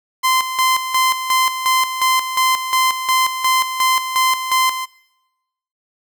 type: tone with tremolo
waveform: sawtooth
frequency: 1036 Hz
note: C6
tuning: 17 cents flat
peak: -9 dBFS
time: 0.23-4.86 s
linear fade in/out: 20 ms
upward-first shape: square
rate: 2.8 Hz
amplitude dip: 65%
effects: noise-tail reverb RT60 1.0 s tail -23 dB re dry